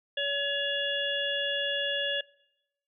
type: harmonic tone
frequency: 565 Hz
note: C#5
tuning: 33 cents sharp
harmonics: 1 / 3 / 5 / 6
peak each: -33 / -33 / -33 / -33 dBFS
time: 0.17-2.21 s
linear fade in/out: 5 ms
effects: noise-tail reverb RT60 0.9 s tail -23 dB re dry